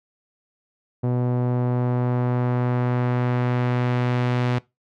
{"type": "tone with low-pass filter sweep", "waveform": "sawtooth", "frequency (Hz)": 123.47, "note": "B2", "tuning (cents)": 0, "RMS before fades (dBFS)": -22, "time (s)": [1.03, 4.59], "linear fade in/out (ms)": 10, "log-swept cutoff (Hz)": [630, 3400], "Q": 0.79, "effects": ["noise-tail reverb RT60 0.2 s tail -20 dB re dry"]}